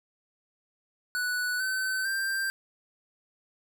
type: tone with pitch steps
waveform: square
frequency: 1480 / 1527.8 / 1577.1 Hz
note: F#6 / G6 / G6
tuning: 0 / -45 / +10 cents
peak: -28 dBFS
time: 1.15-2.5 s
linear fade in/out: 0 ms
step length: 450 ms
effects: none